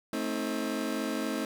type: chord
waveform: 30% pulse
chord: A diminished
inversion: none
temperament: just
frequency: 220 / 264 / 316.8 Hz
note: A3 / C4 / Eb4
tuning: 0 / +16 / +31 cents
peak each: -32 dBFS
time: 0.13-1.45 s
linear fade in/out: 2 ms
effects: none